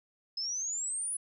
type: exponential sweep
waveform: sine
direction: up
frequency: 5100 to 10210 Hz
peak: -32 dBFS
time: 0.37-1.17 s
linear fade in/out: 5 ms
effects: none